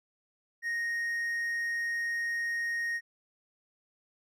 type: tone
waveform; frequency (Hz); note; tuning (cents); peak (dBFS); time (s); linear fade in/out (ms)
triangle; 1864.7; A#6; 0; -28; 0.62-3.01; 50
effects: none